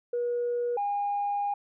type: tone pair in turn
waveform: sine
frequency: 481.7 / 812.9 Hz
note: B4 / G#5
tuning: -43 / -37 cents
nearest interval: major sixth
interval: 906 cents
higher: second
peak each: -25 dBFS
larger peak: neither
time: 0.13-0.77 / 0.77-1.54 s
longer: second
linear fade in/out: 5 ms
effects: tanh soft clip ceiling -22 dBFS